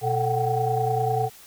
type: tone cluster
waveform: sine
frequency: 122.2 / 441.6 / 740 / 770 Hz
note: B2 / A4 / F#5 / G5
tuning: -18 / +6 / 0 / -31 cents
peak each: -26 dBFS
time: 0.01-1.3 s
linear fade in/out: 50 ms
effects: tanh soft clip ceiling -10 dBFS + white hiss -48 dBFS RMS until 1.46 s